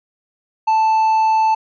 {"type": "tone", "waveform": "triangle", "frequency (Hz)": 880, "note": "A5", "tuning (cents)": 0, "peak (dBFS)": -10, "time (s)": [0.67, 1.55], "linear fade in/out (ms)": 10, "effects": ["resampled to 16000 Hz"]}